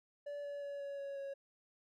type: tone with pitch steps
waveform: triangle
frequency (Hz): 577 / 572 / 567.1 / 562.2 / 557.3 / 552.5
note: D5 / D5 / C#5 / C#5 / C#5 / C#5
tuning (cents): -31 / -46 / +39 / +24 / +9 / -6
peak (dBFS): -39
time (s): 0.26-1.34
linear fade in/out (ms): 10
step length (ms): 180
effects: none